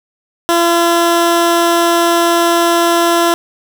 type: tone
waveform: 15% pulse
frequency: 340.3 Hz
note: F4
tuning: 45 cents flat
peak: -3 dBFS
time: 0.49-3.34 s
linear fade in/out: 0 ms
effects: none